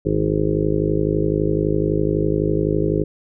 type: harmonic tone with a mistuned harmonic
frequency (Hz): 51.91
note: G#1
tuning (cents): 0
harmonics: 1 / 2 / 3 / 4 / 5 / 6 / 7 / 8 / 9 / 10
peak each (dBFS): -27 / -27 / -23 / -32 / -34 / -23 / -25 / -22 / -32 / -29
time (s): 0.05-3.04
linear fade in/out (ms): 10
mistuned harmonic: 4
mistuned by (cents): +25
effects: none